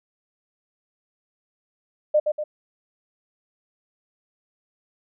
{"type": "tone with echo", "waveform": "sine", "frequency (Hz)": 604, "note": "D5", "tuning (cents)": 48, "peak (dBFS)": -14, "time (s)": [2.14, 2.2], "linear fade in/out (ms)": 10, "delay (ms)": 120, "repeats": 2, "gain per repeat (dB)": -5, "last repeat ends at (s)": 2.44, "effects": []}